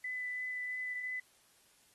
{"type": "tone with vibrato", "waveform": "sine", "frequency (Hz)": 2000, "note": "B6", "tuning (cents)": 21, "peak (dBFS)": -36, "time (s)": [0.04, 1.2], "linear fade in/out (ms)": 5, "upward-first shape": "triangle", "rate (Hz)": 3, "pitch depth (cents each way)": 9, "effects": ["white hiss -67 dBFS RMS until 1.94 s", "AAC 32 kbps"]}